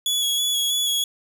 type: tone with vibrato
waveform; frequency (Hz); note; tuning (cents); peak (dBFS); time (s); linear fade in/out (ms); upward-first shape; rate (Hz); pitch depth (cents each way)
sawtooth; 3374; G#7; +27; -17; 0.06-1.04; 2; square; 3.1; 17
effects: none